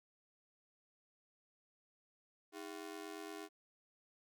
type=ring-modulated tone; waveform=sawtooth; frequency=360 Hz; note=F#4; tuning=47 cents flat; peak=-39 dBFS; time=2.52-3.49 s; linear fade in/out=50 ms; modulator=44.3 Hz; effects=none